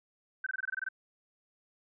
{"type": "tone bursts", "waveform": "sine", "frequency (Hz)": 1537, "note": "G6", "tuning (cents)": -35, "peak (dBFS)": -31, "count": 10, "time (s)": [0.44, 0.888], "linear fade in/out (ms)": 5, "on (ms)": 25, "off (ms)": 22, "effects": []}